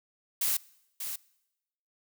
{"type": "noise with echo", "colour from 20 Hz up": "blue", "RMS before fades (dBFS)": -28, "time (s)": [0.41, 0.57], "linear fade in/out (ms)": 5, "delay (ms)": 590, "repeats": 1, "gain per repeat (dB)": -8, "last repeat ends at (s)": 1.16, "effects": ["noise-tail reverb RT60 0.9 s tail -23 dB re dry"]}